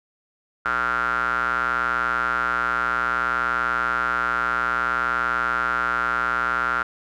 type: tone with band-pass filter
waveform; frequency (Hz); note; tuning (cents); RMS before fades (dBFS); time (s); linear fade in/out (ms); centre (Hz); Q
square; 60.3; B1; -41; -23; 0.65-6.83; 5; 1400; 9.5
effects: none